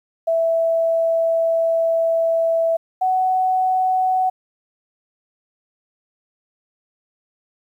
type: tone pair in turn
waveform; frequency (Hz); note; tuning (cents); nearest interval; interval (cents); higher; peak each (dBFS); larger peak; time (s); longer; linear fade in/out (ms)
sine; 659.3 / 746.3; E5 / F#5; 0 / +15; major second; 215; second; -15; neither; 0.27-2.77 / 3.01-4.3; first; 10
effects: 9-bit